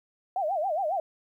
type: tone with vibrato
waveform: sine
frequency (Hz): 693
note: F5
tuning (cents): -14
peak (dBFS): -25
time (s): 0.36-1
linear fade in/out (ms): 2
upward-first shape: sine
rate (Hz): 7.3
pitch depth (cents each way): 250
effects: 11-bit